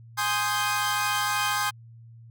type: chord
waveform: sawtooth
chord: Ab major seventh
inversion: none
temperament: equal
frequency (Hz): 830.6 / 1046.5 / 1244.5 / 1568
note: Ab5 / C6 / Eb6 / G6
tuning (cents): 0 / 0 / 0 / 0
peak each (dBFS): -26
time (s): 0.17-1.71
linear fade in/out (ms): 20
effects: added 115 Hz sine -45 dBFS peak until 2.3 s